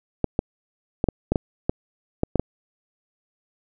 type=clicks; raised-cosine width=2 ms; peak=-6 dBFS; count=10; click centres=0.243 / 0.391 / 1.041 / 1.087 / 1.32 / 1.358 / 1.695 / 2.234 / 2.357 / 2.396 s; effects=none